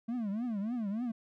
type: tone with vibrato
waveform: triangle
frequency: 221.2 Hz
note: A3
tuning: 9 cents sharp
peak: -30 dBFS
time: 0.08-1.12 s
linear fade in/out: 10 ms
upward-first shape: triangle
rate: 3.4 Hz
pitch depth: 250 cents each way
effects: none